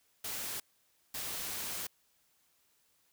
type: noise bursts at uneven times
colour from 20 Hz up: white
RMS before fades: -39 dBFS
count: 2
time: 0.24-0.6 / 1.14-1.87 s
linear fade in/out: 5 ms
effects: white hiss -72 dBFS RMS until 3.12 s